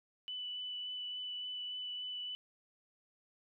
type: tone with vibrato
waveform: sine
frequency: 2982 Hz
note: F#7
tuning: 13 cents sharp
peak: -39 dBFS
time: 0.28-2.35 s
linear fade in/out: 0 ms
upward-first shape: sine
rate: 3.5 Hz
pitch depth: 9 cents each way
effects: none